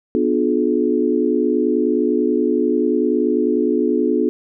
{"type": "chord", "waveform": "sine", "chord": "B diminished seventh", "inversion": "none", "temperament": "just", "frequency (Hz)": [246.9, 296.3, 355.6, 426.7], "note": ["B3", "D4", "F4", "Ab4"], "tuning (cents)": [0, 15, 31, 47], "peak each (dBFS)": -20, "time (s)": [0.15, 4.29], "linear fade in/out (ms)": 0, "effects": []}